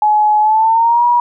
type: tone with pitch glide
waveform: sine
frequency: 847 to 961.8 Hz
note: G#5 to B5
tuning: +34 to -46 cents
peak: -8 dBFS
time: 0.02-1.2 s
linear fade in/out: 2 ms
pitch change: +220 cents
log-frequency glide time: 0.4-1.05 s
effects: none